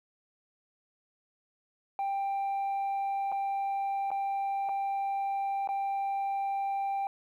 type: tone with dropouts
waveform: sine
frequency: 789 Hz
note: G5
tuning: 11 cents sharp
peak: -26 dBFS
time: 1.99-7.07 s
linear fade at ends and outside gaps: 1 ms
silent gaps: 3.318-3.323 / 4.105-4.115 / 4.689-4.692 / 5.674-5.689 s
effects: tanh soft clip ceiling -28 dBFS + 11-bit